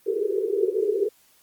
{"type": "band-pass noise", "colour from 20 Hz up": "pink", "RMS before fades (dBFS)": -24, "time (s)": [0.06, 1.09], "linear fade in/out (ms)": 10, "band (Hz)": [380, 450], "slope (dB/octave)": 96, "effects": ["white hiss -59 dBFS RMS until 1.42 s", "Opus 32 kbps"]}